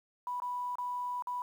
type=tone with dropouts; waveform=sine; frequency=985 Hz; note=B5; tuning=5 cents flat; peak=-33 dBFS; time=0.27-1.42 s; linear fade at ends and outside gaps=1 ms; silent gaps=0.401-0.42 / 0.755-0.784 / 1.223-1.271 s; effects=10-bit